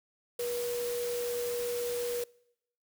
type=tone in noise; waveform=sine; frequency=481.7 Hz; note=B4; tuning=43 cents flat; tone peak=-31 dBFS; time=0.39-2.24 s; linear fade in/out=5 ms; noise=white; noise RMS=-41 dBFS; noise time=0.39-2.24 s; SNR=+7 dB; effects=noise-tail reverb RT60 0.8 s tail -25 dB re dry